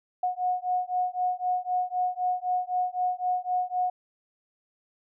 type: beating tone pair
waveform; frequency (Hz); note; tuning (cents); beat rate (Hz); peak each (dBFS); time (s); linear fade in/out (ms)
sine; 726 / 729.9; F#5 / F#5; -33 / -24; 3.9; -28; 0.23-3.9; 5
effects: none